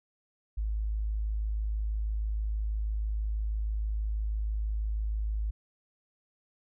sine tone, 53.1 Hz, G#1, 39 cents sharp, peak -28 dBFS, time 0.57-5.51 s, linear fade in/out 10 ms, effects none

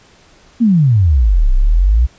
sine exponential two-way sweep, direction down then up, 246.9 to 30.34 to 64.2 Hz, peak -7 dBFS, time 0.6-2.07 s, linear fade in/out 20 ms, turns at 1.52 s, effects pink hiss -47 dBFS RMS until 2.18 s + resampled to 16000 Hz

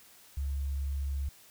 sine tone, 69.3 Hz, C#2, in tune, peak -30 dBFS, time 0.37-1.29 s, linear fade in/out 5 ms, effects white hiss -57 dBFS RMS until 1.5 s

